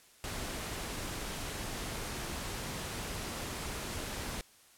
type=noise; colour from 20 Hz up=pink; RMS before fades=-39 dBFS; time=0.24-4.41 s; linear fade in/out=0 ms; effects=white hiss -61 dBFS RMS until 4.77 s + low-pass 12000 Hz 12 dB/octave